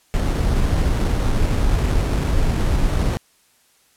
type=noise with sample-and-hold; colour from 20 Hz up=brown; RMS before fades=-18 dBFS; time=0.14-3.17 s; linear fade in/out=0 ms; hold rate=4900 Hz; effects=white hiss -58 dBFS RMS until 3.96 s + low-pass 12000 Hz 12 dB/octave